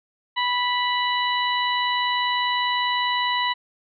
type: harmonic tone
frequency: 985 Hz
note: B5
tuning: 5 cents flat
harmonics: 1 / 2 / 3 / 4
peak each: -23 / -26 / -28 / -29 dBFS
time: 0.36-3.54 s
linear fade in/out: 20 ms
effects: none